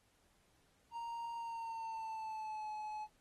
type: tone with pitch glide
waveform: triangle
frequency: 931 to 853.7 Hz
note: A#5 to G#5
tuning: -2 to +47 cents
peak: -39 dBFS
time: 0.91-3.08 s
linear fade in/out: 50 ms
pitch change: -151 cents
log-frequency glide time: 1.36-2.7 s
effects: pink hiss -74 dBFS RMS until 3.2 s + AAC 32 kbps